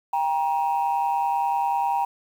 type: tone pair together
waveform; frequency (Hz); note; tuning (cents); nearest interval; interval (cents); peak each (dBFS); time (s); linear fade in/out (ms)
sine; 793.8 / 944; G5 / A#5; +22 / +22; minor third; 300; -22; 0.13-2.05; 5
effects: tanh soft clip ceiling -16 dBFS + 8-bit